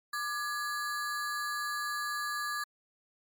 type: ring-modulated tone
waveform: square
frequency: 1436 Hz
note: F6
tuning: 48 cents sharp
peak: -30 dBFS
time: 0.13-2.64 s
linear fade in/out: 5 ms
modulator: 246 Hz
effects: MP3 96 kbps